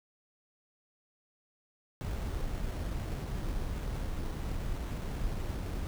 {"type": "noise with sample-and-hold", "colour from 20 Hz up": "brown", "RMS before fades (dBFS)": -35, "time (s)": [2.01, 5.87], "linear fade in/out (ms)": 0, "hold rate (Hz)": 4900, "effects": []}